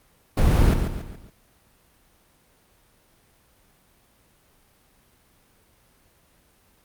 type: noise with echo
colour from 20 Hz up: brown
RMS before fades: -17 dBFS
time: 0.37-0.74 s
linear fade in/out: 5 ms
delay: 140 ms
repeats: 4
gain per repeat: -7 dB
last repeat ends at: 1.3 s
effects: pink hiss -60 dBFS RMS until 6.84 s + Opus 32 kbps